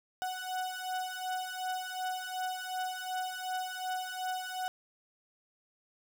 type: beating tone pair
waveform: 35% pulse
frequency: 740 / 742.7 Hz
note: F#5 / F#5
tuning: 0 / +6 cents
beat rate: 2.7 Hz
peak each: -36 / -36 dBFS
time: 0.22-4.68 s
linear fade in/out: 0 ms
effects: none